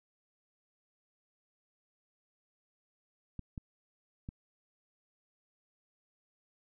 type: clicks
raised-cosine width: 5 ms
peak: -28 dBFS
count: 3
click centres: 3.393 / 3.578 / 4.289 s
effects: none